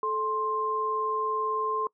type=tone pair together; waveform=sine; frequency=435.4 / 1053 Hz; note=A4 / C6; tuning=-18 / +11 cents; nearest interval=octave + minor third; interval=1529 cents; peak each=-31 / -27 dBFS; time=0.03-1.87 s; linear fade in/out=2 ms; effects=noise-tail reverb RT60 0.1 s tail -23 dB re dry